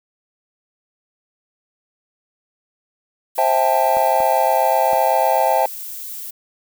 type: noise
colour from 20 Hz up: violet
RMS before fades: -31 dBFS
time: 3.35-6.31 s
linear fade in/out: 10 ms
type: chord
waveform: triangle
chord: A minor seventh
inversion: first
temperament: just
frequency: 528 / 660 / 792 / 880 Hz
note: C5 / E5 / G5 / A5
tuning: +16 / +2 / +18 / 0 cents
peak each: -19 / -17 / -17 / -17 dBFS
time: 3.38-5.66 s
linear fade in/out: 2 ms
type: clicks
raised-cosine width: 1 ms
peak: -17 dBFS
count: 3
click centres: 3.969 / 4.204 / 4.932 s
effects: none